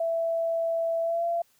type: tone with pitch glide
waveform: sine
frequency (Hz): 663 to 681.2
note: E5 to F5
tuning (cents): +10 to -43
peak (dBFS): -24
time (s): 0-1.42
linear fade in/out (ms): 5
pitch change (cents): +47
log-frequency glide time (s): 1.02-1.25
effects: white hiss -65 dBFS RMS until 1.59 s